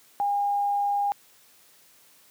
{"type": "tone", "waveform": "sine", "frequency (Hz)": 810, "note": "G#5", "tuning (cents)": -43, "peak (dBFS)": -22, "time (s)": [0.2, 1.12], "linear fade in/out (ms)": 0, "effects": ["white hiss -57 dBFS RMS until 2.3 s", "high-pass 100 Hz 12 dB/octave"]}